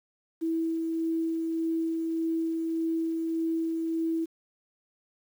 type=tone with tremolo; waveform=sine; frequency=327 Hz; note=E4; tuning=14 cents flat; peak=-25 dBFS; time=0.41-4.26 s; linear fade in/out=20 ms; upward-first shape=sine; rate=1.7 Hz; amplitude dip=25%; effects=9-bit